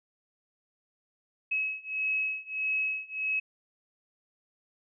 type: beating tone pair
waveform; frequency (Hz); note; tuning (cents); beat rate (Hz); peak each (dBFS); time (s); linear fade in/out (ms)
sine; 2566 / 2567.6; E7 / E7; -47 / -46; 1.6; -32 / -31; 1.51-3.4; 10
effects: none